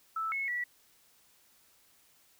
sine tone with pitch steps, 1316 / 2188 / 1946 Hz, E6 / C#7 / B6, -3 / -23 / -26 cents, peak -31 dBFS, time 0.16-0.64 s, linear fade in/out 5 ms, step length 160 ms, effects white hiss -65 dBFS RMS until 2.39 s

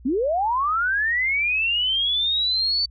sine linear sweep, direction up, 229.9 to 4557 Hz, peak -19 dBFS, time 0.05-2.86 s, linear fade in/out 10 ms, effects added 60 Hz sine -43 dBFS peak until 2.9 s

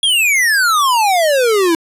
square exponential sweep, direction down, 3363 to 320.2 Hz, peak -11 dBFS, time 0.03-1.75 s, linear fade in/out 2 ms, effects resampled to 32000 Hz

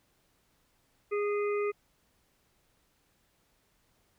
harmonic tone, 411.9 Hz, G#4, 14 cents flat, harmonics 1 / 3 / 5 / 6, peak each -28 / -38 / -42 / -44 dBFS, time 1.11-1.72 s, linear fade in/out 20 ms, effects pink hiss -71 dBFS RMS until 4.18 s

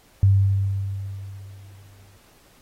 sine tone with exponential decay, 98 Hz, G2, in tune, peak -11 dBFS, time 0.23-2.17 s, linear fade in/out 0 ms, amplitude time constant 420 ms, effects pink hiss -56 dBFS RMS until 2.61 s + AAC 48 kbps

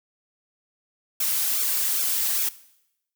blue noise with flanger, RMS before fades -24 dBFS, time 1.2-2.49 s, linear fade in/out 5 ms, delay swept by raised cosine 1 to 3.7 ms, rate 2.5 Hz, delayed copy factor -0.75, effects noise-tail reverb RT60 0.8 s tail -18 dB re dry

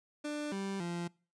30% pulse tone with pitch steps, 296.8 / 195.7 / 172.6 Hz, D4 / G3 / F3, +18 / -3 / -20 cents, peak -33 dBFS, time 0.24-1.08 s, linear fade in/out 10 ms, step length 280 ms, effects noise-tail reverb RT60 0.4 s tail -25 dB re dry + resampled to 22050 Hz

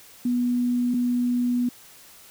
sine tone pair in turn, 244.5 / 244.5 Hz, B3 / B3, -17 / -17 cents, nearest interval unison, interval 0 cents, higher neither, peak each -20 dBFS, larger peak neither, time 0.25-0.94 / 0.94-1.69 s, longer second, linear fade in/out 5 ms, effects white hiss -49 dBFS RMS until 2.3 s

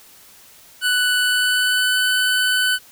25% pulse tone with pitch glide, 1488 to 1503.6 Hz, F#6 to F#6, +9 to +27 cents, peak -12 dBFS, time 0.81-2.79 s, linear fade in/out 50 ms, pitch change +18 cents, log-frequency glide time 1.2-2.1 s, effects white hiss -47 dBFS RMS until 2.91 s

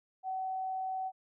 sine tone, 756 Hz, F#5, 37 cents sharp, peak -33 dBFS, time 0.23-1.12 s, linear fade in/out 50 ms, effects none

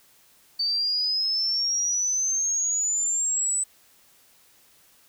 sine exponential sweep, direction up, 4564 to 8030 Hz, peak -22 dBFS, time 0.59-3.64 s, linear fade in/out 10 ms, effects white hiss -58 dBFS RMS until 5.08 s

